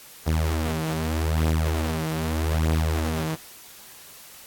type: beating tone pair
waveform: sawtooth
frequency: 79 / 79.82 Hz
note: D#2 / D#2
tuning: +27 / +45 cents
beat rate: 0.82 Hz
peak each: -21 dBFS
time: 0.26-3.36 s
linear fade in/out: 20 ms
effects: white hiss -46 dBFS RMS until 4.46 s + AAC 64 kbps